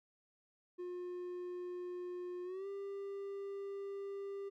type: tone with pitch glide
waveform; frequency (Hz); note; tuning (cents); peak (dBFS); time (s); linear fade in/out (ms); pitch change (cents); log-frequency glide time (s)
triangle; 357.5 to 396.7; F4 to G4; +41 to +21; -39; 0.78-4.5; 20; +180; 2.44-2.67
effects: none